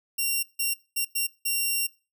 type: tone bursts at uneven times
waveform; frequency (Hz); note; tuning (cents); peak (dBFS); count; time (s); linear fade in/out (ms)
5% pulse; 2760; F7; -21; -15; 5; 0.18-0.43 / 0.59-0.74 / 0.96-1.05 / 1.15-1.27 / 1.45-1.87; 10
effects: noise-tail reverb RT60 0.3 s tail -20 dB re dry